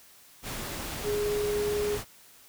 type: tone in noise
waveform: sine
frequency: 415.3 Hz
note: G#4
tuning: in tune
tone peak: -26 dBFS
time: 1.03-1.99 s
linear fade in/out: 50 ms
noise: pink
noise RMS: -36 dBFS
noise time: 0.42-2.05 s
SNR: +7 dB
effects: white hiss -55 dBFS RMS until 2.48 s